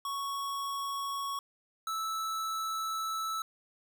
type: tone pair in turn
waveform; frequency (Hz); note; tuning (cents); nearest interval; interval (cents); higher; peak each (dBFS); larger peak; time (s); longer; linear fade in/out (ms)
square; 1111 / 1312.7; C#6 / E6; +4 / -8; minor third; 288; second; -34 / -33; second; 0.05-1.39 / 1.87-3.42; second; 2
effects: none